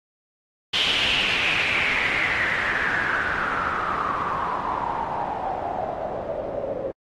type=noise with low-pass filter sweep; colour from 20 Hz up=white; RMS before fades=-25 dBFS; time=0.73-6.92 s; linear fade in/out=10 ms; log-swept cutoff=3200 to 520 Hz; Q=6.1; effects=AAC 32 kbps